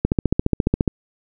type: click train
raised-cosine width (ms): 3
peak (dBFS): -3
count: 13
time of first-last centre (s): 0.05-0.878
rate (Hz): 14.5
effects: none